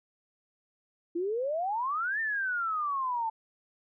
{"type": "exponential two-way sweep", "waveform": "sine", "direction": "up then down", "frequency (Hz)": [329.8, 1822, 877], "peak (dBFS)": -28, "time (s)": [1.15, 3.3], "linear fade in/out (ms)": 10, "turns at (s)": 2.2, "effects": []}